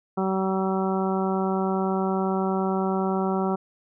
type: harmonic tone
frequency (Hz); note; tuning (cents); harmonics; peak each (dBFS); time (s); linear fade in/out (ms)
190.4; F#3; +50; 1 / 2 / 3 / 4 / 5 / 6 / 7; -25 / -27 / -34 / -30 / -34 / -37 / -35; 0.17-3.56; 10
effects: none